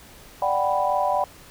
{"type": "chord", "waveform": "sine", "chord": "G major seventh", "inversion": "second", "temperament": "equal", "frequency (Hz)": [587.3, 740, 784, 987.8], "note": ["D5", "F#5", "G5", "B5"], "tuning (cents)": [0, 0, 0, 0], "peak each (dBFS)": -25, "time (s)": [0.42, 1.24], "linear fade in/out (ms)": 2, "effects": ["pink hiss -47 dBFS RMS until 1.5 s"]}